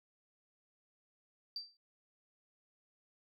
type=tone with exponential decay; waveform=sine; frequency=4671 Hz; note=D8; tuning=10 cents flat; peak=-35 dBFS; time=1.56-1.77 s; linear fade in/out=2 ms; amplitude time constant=44 ms; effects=tanh soft clip ceiling -32 dBFS